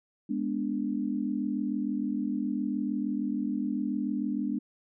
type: chord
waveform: sine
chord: G# diminished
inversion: none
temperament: equal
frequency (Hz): 207.7 / 246.9 / 293.7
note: G#3 / B3 / D4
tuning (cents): 0 / 0 / 0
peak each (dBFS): -32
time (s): 0.29-4.59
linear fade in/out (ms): 10
effects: none